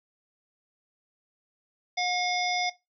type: harmonic tone with a mistuned harmonic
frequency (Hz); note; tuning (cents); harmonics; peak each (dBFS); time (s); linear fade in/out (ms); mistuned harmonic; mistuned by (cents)
720; F#5; -47; 1 / 3 / 5 / 7 / 8; -29 / -30 / -34 / -33 / -39; 1.97-2.7; 10; 5; -25
effects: noise-tail reverb RT60 0.2 s tail -17 dB re dry